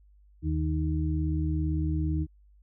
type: harmonic tone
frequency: 77.78 Hz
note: D#2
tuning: in tune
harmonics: 1 / 2 / 4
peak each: -27 / -31 / -32 dBFS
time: 0.42-2.27 s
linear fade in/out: 50 ms
effects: added 50 Hz sine -55 dBFS peak until 2.62 s